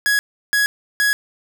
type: tone bursts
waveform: 45% pulse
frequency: 1670 Hz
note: G#6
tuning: 9 cents sharp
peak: -14 dBFS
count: 3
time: 0.06-1.13 s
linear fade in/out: 0 ms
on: 130 ms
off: 340 ms
effects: none